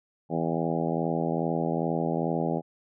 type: harmonic tone with a mistuned harmonic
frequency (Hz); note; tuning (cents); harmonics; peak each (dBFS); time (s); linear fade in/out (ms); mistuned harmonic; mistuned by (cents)
82.41; E2; 0; 2 / 3 / 4 / 5 / 6 / 7 / 8 / 9 / 10; -30 / -32 / -33 / -34 / -35 / -35 / -36 / -37 / -37; 0.29-2.62; 50; 10; -25
effects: none